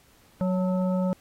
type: harmonic tone with a mistuned harmonic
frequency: 185 Hz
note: F#3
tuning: in tune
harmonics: 1 / 3 / 5 / 7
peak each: -23 / -29 / -38 / -42 dBFS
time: 0.41-1.13 s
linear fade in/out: 0 ms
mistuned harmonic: 5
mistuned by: -56 cents
effects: pink hiss -59 dBFS RMS until 1.2 s + AAC 48 kbps